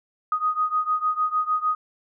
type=beating tone pair; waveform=sine; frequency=1244.5 / 1251.1 Hz; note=D#6 / D#6; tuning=0 / +9 cents; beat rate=6.6 Hz; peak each=-23 / -25 dBFS; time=0.32-1.75 s; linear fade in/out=2 ms; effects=none